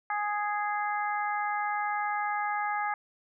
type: harmonic tone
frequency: 415.3 Hz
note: G#4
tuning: in tune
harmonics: 2 / 3 / 4 / 5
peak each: -30 / -34 / -36 / -38 dBFS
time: 0.1-2.94 s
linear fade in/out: 2 ms
effects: none